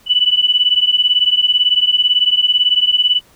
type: beating tone pair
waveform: sine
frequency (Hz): 2960 / 2978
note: F#7 / F#7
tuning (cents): 0 / +11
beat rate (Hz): 18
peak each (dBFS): -14 / -13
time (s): 0.06-3.21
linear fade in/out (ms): 50
effects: pink hiss -50 dBFS RMS until 3.35 s